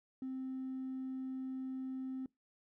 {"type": "tone with hard clipping", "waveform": "sine", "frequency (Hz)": 261.6, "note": "C4", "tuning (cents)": 0, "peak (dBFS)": -39, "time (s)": [0.22, 2.26], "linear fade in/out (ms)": 2, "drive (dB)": 1, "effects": ["noise-tail reverb RT60 0.2 s tail -24 dB re dry"]}